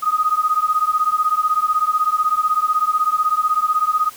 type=beating tone pair; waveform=sine; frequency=1240 / 1256 Hz; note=D#6 / D#6; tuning=-6 / +16 cents; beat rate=16 Hz; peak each=-18 / -18 dBFS; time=0.02-4.1 s; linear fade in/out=20 ms; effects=white hiss -41 dBFS RMS until 4.16 s